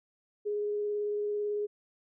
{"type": "tone with vibrato", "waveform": "sine", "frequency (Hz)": 415.3, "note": "G#4", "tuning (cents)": 0, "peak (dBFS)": -29, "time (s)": [0.45, 1.67], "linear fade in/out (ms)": 20, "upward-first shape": "square", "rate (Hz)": 18, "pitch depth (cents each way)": 8, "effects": []}